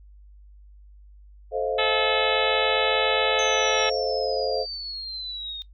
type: chord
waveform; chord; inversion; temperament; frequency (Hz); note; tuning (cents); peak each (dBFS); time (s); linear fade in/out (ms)
sine; F dominant seventh; first; just; 436.5 / 523.8 / 628.6 / 698.5; A4 / C5 / Eb5 / F5; -14 / +2 / +18 / 0; -27 / -27 / -31 / -31; 1.51-4.66; 50
type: harmonic tone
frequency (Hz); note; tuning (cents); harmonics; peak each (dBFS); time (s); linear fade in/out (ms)
432.7; A4; -29; 2 / 3 / 4 / 5 / 6 / 7 / 8 / 9; -30 / -30 / -30 / -30 / -30 / -30 / -30 / -30; 1.78-3.9; 10
type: exponential sweep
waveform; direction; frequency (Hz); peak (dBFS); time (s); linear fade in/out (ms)
sine; down; 6270 to 3674; -31; 3.39-5.62; 0
effects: noise-tail reverb RT60 0.1 s tail -18 dB re dry + added 50 Hz sine -46 dBFS peak until 5.73 s